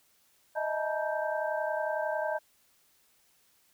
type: tone cluster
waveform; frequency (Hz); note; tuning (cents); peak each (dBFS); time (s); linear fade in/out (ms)
sine; 618 / 649 / 871 / 947 / 1567; D#5 / E5 / A5 / A#5 / G6; -12 / -27 / -18 / +27 / -1; -32 / -36 / -36 / -39 / -37; 0.55-2.39; 20
effects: white hiss -67 dBFS RMS until 3.73 s